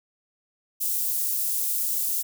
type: high-pass noise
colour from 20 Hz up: white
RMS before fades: -26 dBFS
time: 0.8-2.23 s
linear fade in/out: 20 ms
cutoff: 9700 Hz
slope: 12 dB/octave
effects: none